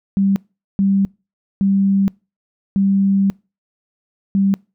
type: tone bursts at uneven times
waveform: sine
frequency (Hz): 196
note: G3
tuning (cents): 0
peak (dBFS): -12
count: 5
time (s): 0.17-0.36 / 0.79-1.05 / 1.61-2.08 / 2.76-3.3 / 4.35-4.54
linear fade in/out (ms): 0
effects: noise-tail reverb RT60 0.3 s tail -26 dB re dry